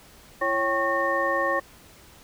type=tone cluster; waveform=sine; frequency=338.1 / 551 / 779 / 1096 / 1830 Hz; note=E4 / C#5 / G5 / C#6 / A#6; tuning=+44 / -11 / -11 / -20 / -32 cents; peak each=-33 / -26 / -33 / -26 / -27 dBFS; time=0.41-1.6 s; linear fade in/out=10 ms; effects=pink hiss -51 dBFS RMS until 2.23 s